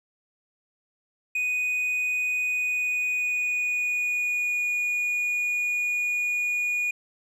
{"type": "tone with pitch glide", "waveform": "triangle", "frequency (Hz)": [2486, 2450], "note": ["D#7", "D#7"], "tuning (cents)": [-2, -27], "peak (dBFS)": -22, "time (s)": [1.35, 6.91], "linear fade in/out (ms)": 5, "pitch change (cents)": -25, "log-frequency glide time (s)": [2.43, 4.68], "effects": []}